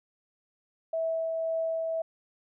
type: tone with tremolo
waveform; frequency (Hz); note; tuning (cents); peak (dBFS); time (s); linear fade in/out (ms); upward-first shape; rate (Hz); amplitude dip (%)
sine; 652; E5; -19; -26; 0.93-2.02; 5; triangle; 1.9; 25
effects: none